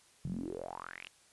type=tone with band-pass filter sweep; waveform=sawtooth; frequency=44 Hz; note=F1; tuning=14 cents sharp; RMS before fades=-42 dBFS; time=0.24-1.08 s; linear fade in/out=10 ms; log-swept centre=140 to 3000 Hz; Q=7.7; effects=white hiss -64 dBFS RMS until 1.32 s + resampled to 24000 Hz